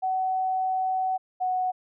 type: tone pair in turn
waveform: sine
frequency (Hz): 752 / 739.1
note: F#5 / F#5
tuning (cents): +28 / -2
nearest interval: unison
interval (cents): 30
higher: first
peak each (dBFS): -23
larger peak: neither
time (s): 0.02-1.18 / 1.4-1.72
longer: first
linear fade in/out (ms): 20
effects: none